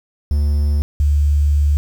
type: tone pair in turn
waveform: triangle / sine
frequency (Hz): 73 / 73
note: D2 / D2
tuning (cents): -10 / -10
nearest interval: unison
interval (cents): 0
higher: neither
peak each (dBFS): -11 / -11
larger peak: neither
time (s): 0.31-0.82 / 1-1.77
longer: second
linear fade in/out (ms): 0
effects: 7-bit

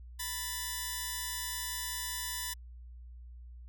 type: tone pair together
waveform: 5% pulse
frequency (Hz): 987.8 / 1760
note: B5 / A6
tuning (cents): 0 / 0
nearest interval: minor seventh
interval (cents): 1000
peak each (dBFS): -27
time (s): 0.19-2.54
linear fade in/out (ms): 10
effects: added 60 Hz sine -46 dBFS peak until 3.68 s

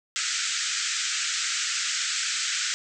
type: band-pass noise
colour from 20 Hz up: white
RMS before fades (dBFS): -28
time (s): 0.16-2.74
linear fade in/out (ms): 0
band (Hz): 1300 to 7900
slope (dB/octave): 96
effects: none

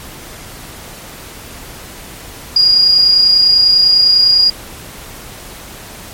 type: tone with amplitude modulation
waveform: sine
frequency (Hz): 4855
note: D#8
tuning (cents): -43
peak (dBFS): -4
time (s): 2.56-4.5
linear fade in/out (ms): 5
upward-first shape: sine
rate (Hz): 30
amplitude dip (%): 40
effects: pink hiss -32 dBFS RMS until 6.13 s + MP3 64 kbps

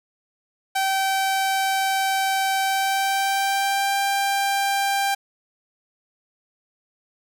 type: tone with pitch glide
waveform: sawtooth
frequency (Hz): 773 to 792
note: G5 to G5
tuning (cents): -24 to +18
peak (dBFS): -16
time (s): 0.75-5.15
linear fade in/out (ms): 10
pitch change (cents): +42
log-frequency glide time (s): 2.62-3.98
effects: none

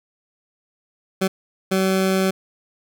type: tone bursts at uneven times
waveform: 20% pulse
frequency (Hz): 190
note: F#3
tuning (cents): +46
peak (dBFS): -12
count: 2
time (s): 1.21-1.28 / 1.71-2.31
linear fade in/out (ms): 10
effects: none

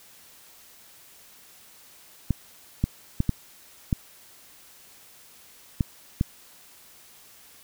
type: clicks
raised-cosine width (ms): 5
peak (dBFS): -9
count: 7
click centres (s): 2.307 / 2.84 / 3.204 / 3.293 / 3.928 / 5.808 / 6.211
effects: white hiss -52 dBFS RMS until 7.63 s

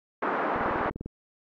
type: band-pass noise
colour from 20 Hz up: white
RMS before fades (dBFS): -28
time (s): 0.22-0.9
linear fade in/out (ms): 5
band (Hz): 220 to 1400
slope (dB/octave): 24
type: click train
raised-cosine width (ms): 3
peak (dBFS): -23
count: 11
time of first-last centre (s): 0.56-1.06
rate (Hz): 20
effects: AAC 64 kbps

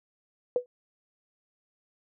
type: tone with exponential decay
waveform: sine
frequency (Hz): 493.9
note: B4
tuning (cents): 0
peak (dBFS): -18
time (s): 0.56-0.66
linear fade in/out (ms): 1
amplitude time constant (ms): 20
effects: none

